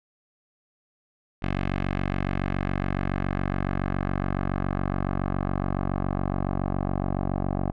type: tone with low-pass filter sweep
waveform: 10% pulse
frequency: 47.15 Hz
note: F#1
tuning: 33 cents sharp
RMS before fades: -27 dBFS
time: 1.42-7.72 s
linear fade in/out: 10 ms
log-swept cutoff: 2500 to 820 Hz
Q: 1.4
effects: none